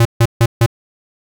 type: tone bursts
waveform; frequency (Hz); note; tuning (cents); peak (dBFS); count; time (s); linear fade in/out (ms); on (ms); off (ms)
square; 116.1; A#2; -7; -8; 4; 0-0.662; 5; 53; 150
effects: none